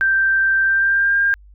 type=tone with pitch glide; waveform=sine; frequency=1568 to 1604.7 Hz; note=G6 to G6; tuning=0 to +40 cents; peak=-13 dBFS; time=0.01-1.34 s; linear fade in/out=0 ms; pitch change=+40 cents; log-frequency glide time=0.64-1.18 s; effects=added 50 Hz sine -42 dBFS peak until 1.54 s